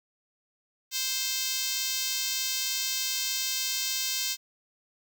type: tone with high-pass filter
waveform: 5% pulse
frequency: 523.3 Hz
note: C5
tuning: in tune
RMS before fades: -30 dBFS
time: 0.91-4.37 s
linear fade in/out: 50 ms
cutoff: 3600 Hz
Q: 0.56
effects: none